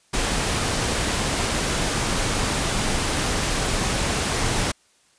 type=noise; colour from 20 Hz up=pink; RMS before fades=-23 dBFS; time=0.13-4.72 s; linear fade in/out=10 ms; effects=white hiss -60 dBFS RMS until 5.18 s + resampled to 22050 Hz